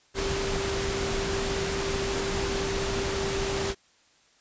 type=tone in noise; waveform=sine; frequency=392 Hz; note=G4; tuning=in tune; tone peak=-30 dBFS; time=0.14-3.75 s; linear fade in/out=50 ms; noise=pink; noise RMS=-30 dBFS; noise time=0.14-3.75 s; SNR=-3 dB; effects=white hiss -62 dBFS RMS until 4.4 s + resampled to 16000 Hz